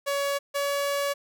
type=tone pair in turn; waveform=sawtooth; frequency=563 / 565.9 Hz; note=C#5 / C#5; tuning=+27 / +36 cents; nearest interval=unison; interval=9 cents; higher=second; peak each=-21 dBFS; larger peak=neither; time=0.06-0.39 / 0.54-1.14 s; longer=second; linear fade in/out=20 ms; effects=none